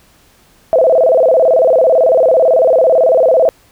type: tone with vibrato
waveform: sine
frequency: 580 Hz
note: D5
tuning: 22 cents flat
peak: -6 dBFS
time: 0.73-3.49 s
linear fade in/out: 0 ms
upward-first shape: square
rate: 18 Hz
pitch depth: 210 cents each way
effects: pink hiss -49 dBFS RMS until 3.71 s